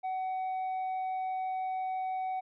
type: tone with tanh clipping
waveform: sine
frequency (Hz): 751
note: F#5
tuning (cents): +26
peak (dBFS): -32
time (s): 0.03-2.41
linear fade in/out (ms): 20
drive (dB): 3
effects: none